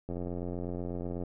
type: click train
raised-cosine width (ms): 2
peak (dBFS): -24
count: 102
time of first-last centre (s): 0.09-1.236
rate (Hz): 88.1
effects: none